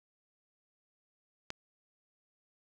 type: click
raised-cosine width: 0.2 ms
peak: -20 dBFS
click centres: 1.504 s
effects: none